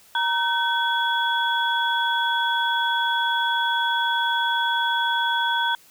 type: tone cluster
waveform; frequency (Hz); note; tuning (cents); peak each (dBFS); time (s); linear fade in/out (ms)
sine; 938 / 1526 / 3366; A#5 / G6 / G#7; +11 / -47 / +23; -23 / -24 / -26; 0.15-5.75; 2
effects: white hiss -53 dBFS RMS until 5.9 s